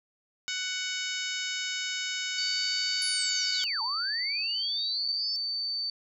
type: harmonic tone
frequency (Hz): 744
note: F#5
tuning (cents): +9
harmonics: 2 / 3 / 4 / 5 / 6 / 7 / 8 / 9 / 10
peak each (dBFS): -38 / -37 / -37 / -38 / -42 / -39 / -44 / -41 / -48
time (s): 0.48-3.64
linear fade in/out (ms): 0
type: tone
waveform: sine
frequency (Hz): 4557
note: C#8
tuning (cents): +47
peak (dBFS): -29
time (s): 2.38-5.9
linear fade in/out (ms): 2
type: linear two-way sweep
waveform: sine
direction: down then up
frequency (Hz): 10580 to 855 to 5300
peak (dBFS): -33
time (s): 3.02-5.36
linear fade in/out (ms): 0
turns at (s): 3.82
effects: none